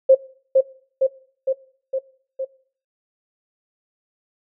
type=tone with echo; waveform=sine; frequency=531 Hz; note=C5; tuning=25 cents sharp; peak=-7 dBFS; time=0.09-0.15 s; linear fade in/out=10 ms; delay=460 ms; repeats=5; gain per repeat=-3 dB; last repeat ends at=2.45 s; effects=noise-tail reverb RT60 0.5 s tail -20 dB re dry